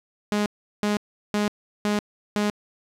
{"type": "tone bursts", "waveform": "sawtooth", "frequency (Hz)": 207.9, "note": "G#3", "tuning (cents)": 2, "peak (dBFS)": -17, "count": 5, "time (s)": [0.32, 2.5], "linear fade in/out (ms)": 0, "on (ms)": 140, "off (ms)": 370, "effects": ["low-pass 8000 Hz 12 dB/octave", "9-bit"]}